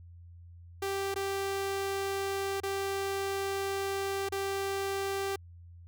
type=tone with dropouts; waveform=sawtooth; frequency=392 Hz; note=G4; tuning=in tune; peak=-27 dBFS; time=0.82-5.36 s; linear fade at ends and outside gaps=5 ms; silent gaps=1.143-1.159 / 2.603-2.633 / 4.289-4.321 s; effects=added 86 Hz sine -48 dBFS peak until 5.87 s